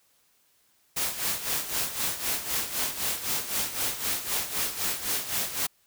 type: noise with tremolo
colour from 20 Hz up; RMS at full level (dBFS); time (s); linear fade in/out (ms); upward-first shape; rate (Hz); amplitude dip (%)
white; -27; 0.96-5.67; 10; sine; 3.9; 70
effects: white hiss -66 dBFS RMS until 5.86 s